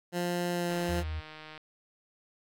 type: tone with pitch glide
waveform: 15% pulse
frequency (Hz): 175.6 to 173.88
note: F3 to F3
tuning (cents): +10 to -7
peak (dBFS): -23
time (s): 0.12-1.04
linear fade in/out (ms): 50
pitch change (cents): -17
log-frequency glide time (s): 0.51-0.67
type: click train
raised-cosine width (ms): 0.3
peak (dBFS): -30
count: 137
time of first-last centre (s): 0.7-1.577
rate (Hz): 155
type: tone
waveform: sine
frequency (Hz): 78.6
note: D#2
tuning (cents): +18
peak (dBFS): -32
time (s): 0.88-1.21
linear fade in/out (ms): 20
effects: none